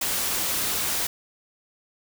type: noise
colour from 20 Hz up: white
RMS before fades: -26 dBFS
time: 0.01-1.07 s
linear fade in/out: 5 ms
effects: none